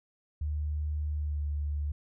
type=tone with pitch glide; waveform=sine; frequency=75.1 to 73.34 Hz; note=D2 to D2; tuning=+39 to -2 cents; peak=-29 dBFS; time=0.41-1.92 s; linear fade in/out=5 ms; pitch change=-41 cents; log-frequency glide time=1.17-1.43 s; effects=none